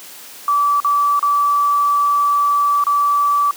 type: tone with dropouts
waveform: sine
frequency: 1155 Hz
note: D6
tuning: 29 cents flat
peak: -12 dBFS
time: 0.48-3.51 s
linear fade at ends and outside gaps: 2 ms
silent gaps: 0.802-0.846 / 1.194-1.227 / 2.839-2.867 s
effects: white hiss -37 dBFS RMS until 3.56 s + high-pass 200 Hz 12 dB/octave